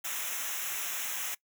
white noise with comb filter, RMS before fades -35 dBFS, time 0.04-1.35 s, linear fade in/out 10 ms, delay 0.22 ms, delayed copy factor -0.85, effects noise-tail reverb RT60 0.1 s tail -22 dB re dry

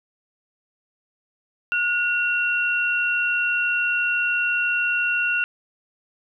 sine tone pair together, 1446 / 2737 Hz, F#6 / F7, -40 / -36 cents, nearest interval major seventh, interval 1104 cents, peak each -22 dBFS, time 1.72-5.44 s, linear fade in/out 0 ms, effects none

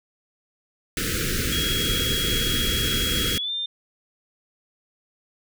pink band-stop noise, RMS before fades -25 dBFS, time 0.97-3.38 s, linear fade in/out 2 ms, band 520 to 1300 Hz, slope 96 dB/octave
sine tone with pitch glide, 3300 to 3599 Hz, G#7 to A7, -12 to +38 cents, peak -25 dBFS, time 1.52-3.66 s, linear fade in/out 5 ms, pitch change +150 cents, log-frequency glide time 3.36-3.51 s
effects none

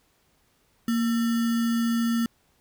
sine tone with sample-and-hold, 232.2 Hz, A#3, 7 cents flat, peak -21 dBFS, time 0.88-2.26 s, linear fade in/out 2 ms, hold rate 1575 Hz, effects pink hiss -66 dBFS RMS until 2.6 s

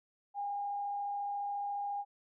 sine tone with frequency modulation, 810 Hz, G#5, 43 cents flat, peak -34 dBFS, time 0.34-2.05 s, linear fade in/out 50 ms, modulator 34.3 Hz, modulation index 0.25, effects none

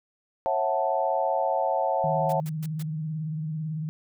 sine chord, F# minor seventh, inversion second, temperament equal with one note detuned, 544.2 / 659.3 / 740 / 880 Hz, C#5 / E5 / F#5 / A5, -32 / 0 / 0 / 0 cents, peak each -28 dBFS, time 0.46-2.4 s, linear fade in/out 0 ms
sine tone with vibrato, 156 Hz, D#3, 5 cents sharp, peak -28 dBFS, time 2.04-3.89 s, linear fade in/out 0 ms, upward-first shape sine, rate 18 Hz, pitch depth 61 cents each way
white noise bursts, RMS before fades -43 dBFS, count 4, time 2.29-2.828 s, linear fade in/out 5 ms, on 37 ms, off 130 ms
effects none

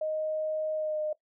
sine tone with pitch glide, 622.3 to 612 Hz, D#5 to D#5, 0 to -29 cents, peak -28 dBFS, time 0.01-1.13 s, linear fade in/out 5 ms, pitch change -29 cents, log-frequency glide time 0.75-1 s, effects noise-tail reverb RT60 0.1 s tail -18 dB re dry

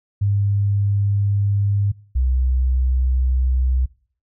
sine tone pair in turn, 100.9 / 63.78 Hz, G#2 / C2, -49 / -44 cents, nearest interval minor sixth, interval 795 cents, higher first, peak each -15 dBFS, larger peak neither, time 0.21-1.92 / 2.15-3.86 s, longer neither, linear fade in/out 10 ms, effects noise-tail reverb RT60 0.5 s tail -22 dB re dry

